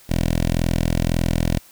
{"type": "tone with notch filter", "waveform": "10% pulse", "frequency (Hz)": 41.85, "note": "E1", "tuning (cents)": 27, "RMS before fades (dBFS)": -20, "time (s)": [0.09, 1.59], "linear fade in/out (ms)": 10, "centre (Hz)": 1200, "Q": 1.2, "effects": ["white hiss -49 dBFS RMS until 1.71 s"]}